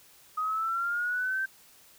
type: linear sweep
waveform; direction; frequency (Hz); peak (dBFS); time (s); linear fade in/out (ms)
sine; up; 1244.5 to 1568; -27; 0.37-1.46; 10
effects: white hiss -57 dBFS RMS until 1.98 s